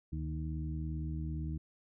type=harmonic tone with a mistuned harmonic; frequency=77.78 Hz; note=D#2; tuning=in tune; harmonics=1 / 2 / 3 / 4; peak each=-37 / -39 / -49 / -45 dBFS; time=0.12-1.58 s; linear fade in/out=10 ms; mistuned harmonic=1; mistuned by=-63 cents; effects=none